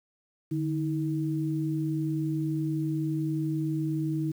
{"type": "tone pair together", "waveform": "sine", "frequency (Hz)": [149.9, 318.3], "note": ["D3", "D#4"], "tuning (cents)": [36, 39], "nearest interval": "octave + minor second", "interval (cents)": 1303, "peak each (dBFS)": [-29, -29], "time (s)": [0.51, 4.32], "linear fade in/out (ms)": 10, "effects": ["9-bit"]}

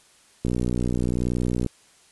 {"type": "click train", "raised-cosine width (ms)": 3, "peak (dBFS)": -12, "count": 75, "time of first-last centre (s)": [0.45, 1.663], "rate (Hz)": 61, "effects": ["white hiss -56 dBFS RMS until 2.11 s", "resampled to 24000 Hz"]}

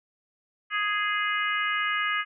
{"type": "harmonic tone", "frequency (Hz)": 415.3, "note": "G#4", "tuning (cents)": 0, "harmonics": [3, 4, 5, 6, 7], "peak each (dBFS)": [-29, -29, -30, -36, -34], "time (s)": [0.7, 2.25], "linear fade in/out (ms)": 50, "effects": []}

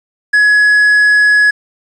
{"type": "tone", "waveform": "triangle", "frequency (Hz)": 1685, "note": "G#6", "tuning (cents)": 25, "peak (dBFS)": -4, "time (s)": [0.33, 1.51], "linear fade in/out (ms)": 10, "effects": ["resampled to 24000 Hz", "7-bit"]}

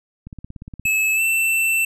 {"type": "click train", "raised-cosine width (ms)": 5, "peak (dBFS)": -22, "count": 11, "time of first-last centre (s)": [0.27, 0.855], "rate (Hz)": 17.1}
{"type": "tone with pitch glide", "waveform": "square", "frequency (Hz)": [2597, 2675], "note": ["E7", "E7"], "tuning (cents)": [-26, 25], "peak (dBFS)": -17, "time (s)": [0.85, 1.85], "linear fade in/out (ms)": 5, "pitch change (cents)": 51, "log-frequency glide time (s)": [1.15, 1.21]}
{"effects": []}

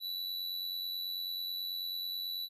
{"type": "tone with amplitude modulation", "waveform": "square", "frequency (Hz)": 3951, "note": "B7", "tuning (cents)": 0, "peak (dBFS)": -34, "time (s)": [0, 2.49], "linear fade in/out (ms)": 50, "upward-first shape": "sine", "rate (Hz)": 89.2, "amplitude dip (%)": 50, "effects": ["resampled to 32000 Hz"]}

